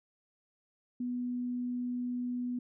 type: tone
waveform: sine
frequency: 246.2 Hz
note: B3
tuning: 5 cents flat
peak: -32 dBFS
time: 1-2.59 s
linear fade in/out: 5 ms
effects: none